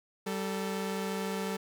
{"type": "tone pair together", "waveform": "sawtooth", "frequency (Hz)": [193.7, 441.5], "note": ["G3", "A4"], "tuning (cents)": [-20, 6], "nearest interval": "octave + major second", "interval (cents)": 1426, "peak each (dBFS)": [-30, -32], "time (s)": [0.26, 1.57], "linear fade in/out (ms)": 10, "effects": []}